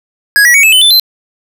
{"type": "tone with pitch steps", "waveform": "square", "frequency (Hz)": [1661.2, 1930.4, 2243, 2607, 3029, 3520, 4090], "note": ["G#6", "B6", "C#7", "E7", "F#7", "A7", "C8"], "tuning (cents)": [0, -40, 20, -20, 40, 0, -40], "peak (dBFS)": -4, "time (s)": [0.36, 0.997], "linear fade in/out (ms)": 0, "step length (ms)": 91, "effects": []}